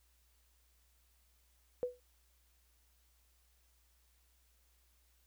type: tone with exponential decay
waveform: sine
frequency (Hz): 494.4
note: B4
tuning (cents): +2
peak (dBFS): -29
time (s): 1.83-2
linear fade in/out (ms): 0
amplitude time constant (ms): 35
effects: added 60 Hz sine -70 dBFS peak until 5.26 s + white hiss -74 dBFS RMS until 5.26 s